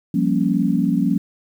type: chord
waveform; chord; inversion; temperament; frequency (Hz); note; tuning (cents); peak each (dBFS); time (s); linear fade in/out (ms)
sine; G half-diminished seventh; third; equal; 174.61 / 196 / 233.1 / 277.2; F3 / G3 / Bb3 / Db4; 0 / 0 / 0 / 0; -21; 0.14-1.18; 5
effects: 8-bit